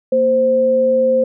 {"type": "tone pair together", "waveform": "sine", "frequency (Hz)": [232.3, 521.5], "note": ["A#3", "C5"], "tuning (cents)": [-6, -6], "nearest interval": "octave + major second", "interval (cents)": 1400, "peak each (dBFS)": [-22, -11], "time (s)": [0.12, 1.24], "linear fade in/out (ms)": 5, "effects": []}